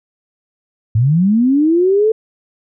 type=linear sweep; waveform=sine; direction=up; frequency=102.8 to 447.5 Hz; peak=-9 dBFS; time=0.95-2.12 s; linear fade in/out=5 ms; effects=none